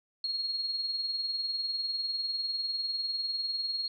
sine tone with tremolo, 4280 Hz, C8, 38 cents sharp, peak -28 dBFS, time 0.24-3.88 s, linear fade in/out 2 ms, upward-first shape sine, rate 20 Hz, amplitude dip 50%, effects none

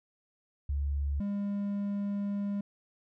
sine / triangle tone pair in turn, 70.9 / 201.9 Hz, C#2 / G#3, +40 / -49 cents, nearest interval octave + tritone, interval 1811 cents, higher second, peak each -28 dBFS, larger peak neither, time 0.69-1.2 / 1.2-2.61 s, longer second, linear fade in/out 5 ms, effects none

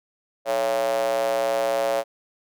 square tone with high-pass filter, 61.74 Hz, B1, in tune, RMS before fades -23 dBFS, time 0.45-2.04 s, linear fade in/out 50 ms, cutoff 600 Hz, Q 9.7, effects none

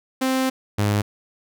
sawtooth tone pair in turn, 261.6 / 103.34 Hz, C4 / G#2, 0 / -8 cents, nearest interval octave + major third, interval 1608 cents, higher first, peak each -15 / -14 dBFS, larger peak second, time 0.21-0.5 / 0.78-1.02 s, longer first, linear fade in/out 10 ms, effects none

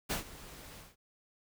pink noise with ADSR envelope, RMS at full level -32 dBFS, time 0.09-0.96 s, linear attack 22 ms, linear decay 120 ms, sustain -18 dB, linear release 180 ms, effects none

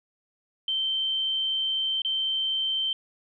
sine tone with dropouts, 3114 Hz, G7, 12 cents flat, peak -24 dBFS, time 0.68-2.93 s, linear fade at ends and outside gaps 2 ms, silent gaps 2.019-2.048 s, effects none

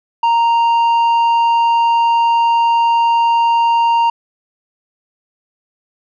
sine tone with tanh clipping, 930 Hz, A#5, 4 cents flat, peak -11 dBFS, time 0.23-4.1 s, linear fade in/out 5 ms, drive 6 dB, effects none

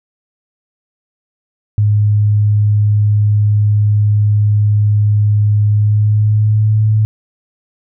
sine tone with pitch glide, 104.6 to 107.91 Hz, G#2 to A2, +13 to -33 cents, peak -8 dBFS, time 1.78-7.05 s, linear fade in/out 0 ms, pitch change +54 cents, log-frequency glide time 5.68-6.83 s, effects none

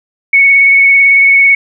sine tone with vibrato, 2217 Hz, C#7, in tune, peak -3 dBFS, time 0.33-1.55 s, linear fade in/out 5 ms, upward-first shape triangle, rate 18 Hz, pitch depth 19 cents each way, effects none

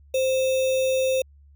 sine tone with sample-and-hold, 523.3 Hz, C5, in tune, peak -19 dBFS, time 0.14-1.22 s, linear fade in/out 5 ms, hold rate 3150 Hz, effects added 71 Hz sine -49 dBFS peak until 1.55 s

